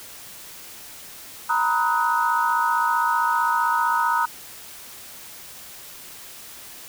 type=chord; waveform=sine; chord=B major seventh; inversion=third; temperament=equal with one note detuned; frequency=932.3 / 987.8 / 1264.1 / 1480 Hz; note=A#5 / B5 / D#6 / F#6; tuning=0 / 0 / +27 / 0 cents; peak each=-22 / -26 / -23 / -26 dBFS; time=1.49-4.26 s; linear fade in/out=10 ms; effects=white hiss -41 dBFS RMS until 6.88 s